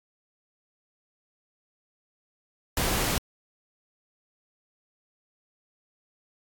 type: noise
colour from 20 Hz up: pink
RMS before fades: -26 dBFS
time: 2.77-3.18 s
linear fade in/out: 2 ms
effects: AAC 64 kbps